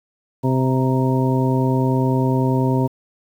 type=harmonic tone with a mistuned harmonic; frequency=130.1 Hz; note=C3; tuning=9 cents flat; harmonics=1 / 2 / 3 / 4 / 5 / 7; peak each=-18 / -20 / -24 / -28 / -30 / -26 dBFS; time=0.43-2.88 s; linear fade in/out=20 ms; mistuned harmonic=7; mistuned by=+38 cents; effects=8-bit